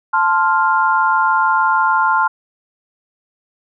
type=chord; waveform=sine; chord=F major; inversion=first; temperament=equal; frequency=880 / 1046.5 / 1396.9 Hz; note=A5 / C6 / F6; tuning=0 / 0 / 0 cents; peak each=-16 dBFS; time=0.13-2.28 s; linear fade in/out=10 ms; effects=none